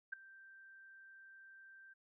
sine tone with ADSR envelope, 1568 Hz, G6, in tune, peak -36 dBFS, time 0.12-1.94 s, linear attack 12 ms, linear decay 7 ms, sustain -20 dB, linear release 15 ms, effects none

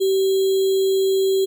sine tone with sample-and-hold, 384.8 Hz, G4, 32 cents flat, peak -15 dBFS, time 0-1.46 s, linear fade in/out 20 ms, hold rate 3675 Hz, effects none

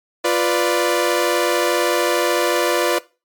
sawtooth chord, B diminished, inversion second, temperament equal, 349.2 / 493.9 / 587.3 Hz, F4 / B4 / D5, 0 / 0 / 0 cents, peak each -16 dBFS, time 0.24-2.99 s, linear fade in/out 10 ms, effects noise-tail reverb RT60 0.3 s tail -20 dB re dry + MP3 96 kbps

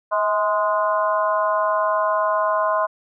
harmonic tone with a mistuned harmonic, 207.6 Hz, G#3, in tune, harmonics 3 / 4 / 5 / 6 / 7, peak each -21 / -32 / -20 / -29 / -30 dBFS, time 0.11-2.87 s, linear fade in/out 20 ms, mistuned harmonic 3, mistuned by +42 cents, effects none

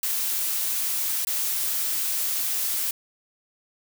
blue noise with dropouts, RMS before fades -26 dBFS, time 0.03-2.91 s, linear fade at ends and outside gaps 2 ms, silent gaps 1.249-1.27 s, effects none

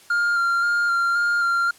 triangle tone with vibrato, 1396.9 Hz, F6, in tune, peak -16 dBFS, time 0.1-1.71 s, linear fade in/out 5 ms, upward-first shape square, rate 1.9 Hz, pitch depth 15 cents each way, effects white hiss -50 dBFS RMS until 1.78 s + low-pass 11000 Hz 12 dB/octave

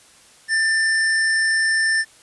square tone, 1783 Hz, A6, 22 cents sharp, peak -17 dBFS, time 0.48-2.05 s, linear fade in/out 50 ms, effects white hiss -50 dBFS RMS until 2.22 s + resampled to 24000 Hz

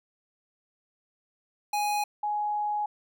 square / sine tone pair in turn, 830.6 / 835.9 Hz, G#5 / G#5, 0 / +11 cents, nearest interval unison, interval 11 cents, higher second, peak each -26 dBFS, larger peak neither, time 1.73-2.04 / 2.23-2.86 s, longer second, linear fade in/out 5 ms, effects none

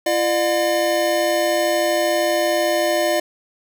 square tone cluster, 340.8 / 603 / 716 Hz, F4 / D5 / F5, -42 / +46 / +43 cents, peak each -24 / -19 / -25 dBFS, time 0.06-3.2 s, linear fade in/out 5 ms, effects none

